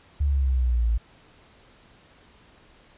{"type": "exponential sweep", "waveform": "sine", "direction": "down", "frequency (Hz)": [73, 54.8], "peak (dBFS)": -19, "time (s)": [0.2, 0.98], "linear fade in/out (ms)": 10, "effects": ["pink hiss -55 dBFS RMS until 2.97 s", "resampled to 8000 Hz"]}